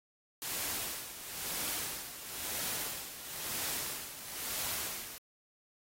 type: noise with tremolo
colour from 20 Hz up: white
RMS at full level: -36 dBFS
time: 0.42-5.18 s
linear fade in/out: 0 ms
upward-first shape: sine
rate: 1 Hz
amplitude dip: 70%
effects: AAC 48 kbps